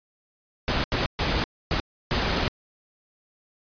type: noise bursts at uneven times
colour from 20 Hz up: pink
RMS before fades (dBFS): -24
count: 5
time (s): 0.68-0.84 / 0.92-1.06 / 1.19-1.44 / 1.71-1.8 / 2.11-2.48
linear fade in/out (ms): 0
effects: resampled to 11025 Hz